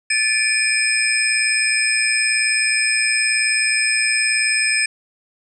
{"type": "tone cluster", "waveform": "sine", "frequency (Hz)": [1746, 2337, 2456, 5130, 8370], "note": ["A6", "D7", "D#7", "E8", "C9"], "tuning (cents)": [-14, -9, -23, -48, 0], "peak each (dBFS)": -22, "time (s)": [0.1, 4.86], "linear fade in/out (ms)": 5, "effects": []}